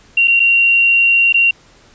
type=tone with dropouts; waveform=sine; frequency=2756 Hz; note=F7; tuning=24 cents flat; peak=-8 dBFS; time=0.17-1.51 s; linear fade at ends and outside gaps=5 ms; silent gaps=0.275-0.279 / 0.396-0.4 / 1.326-1.342 s; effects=pink hiss -47 dBFS RMS until 1.94 s + resampled to 16000 Hz